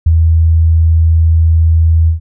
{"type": "tone with ADSR envelope", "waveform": "sine", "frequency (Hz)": 81.4, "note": "E2", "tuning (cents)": -21, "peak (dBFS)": -3, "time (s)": [0.06, 2.2], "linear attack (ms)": 7, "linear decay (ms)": 34, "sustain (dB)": -2, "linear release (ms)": 120, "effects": []}